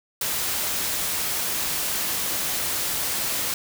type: noise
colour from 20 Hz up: white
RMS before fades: -26 dBFS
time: 0.21-3.54 s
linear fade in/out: 2 ms
effects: none